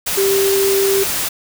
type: tone in noise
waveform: sine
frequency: 392 Hz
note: G4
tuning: in tune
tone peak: -13 dBFS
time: 0.17-1.04 s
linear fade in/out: 10 ms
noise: white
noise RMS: -20 dBFS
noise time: 0.06-1.29 s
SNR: +4 dB
effects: none